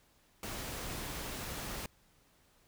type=noise; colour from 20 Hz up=pink; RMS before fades=-41 dBFS; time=0.43-1.86 s; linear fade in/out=2 ms; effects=pink hiss -68 dBFS RMS until 2.67 s